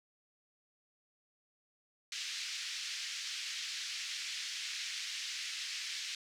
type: band-pass noise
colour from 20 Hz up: white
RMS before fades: -41 dBFS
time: 2.12-6.15 s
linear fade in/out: 2 ms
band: 1900 to 5800 Hz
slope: 24 dB/octave
effects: none